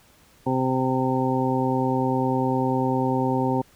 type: harmonic tone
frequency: 130 Hz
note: C3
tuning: 11 cents flat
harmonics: 1 / 2 / 3 / 4 / 6 / 7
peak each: -27 / -24 / -28 / -29 / -30 / -28 dBFS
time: 0.46-3.62 s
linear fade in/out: 10 ms
effects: pink hiss -56 dBFS RMS until 3.75 s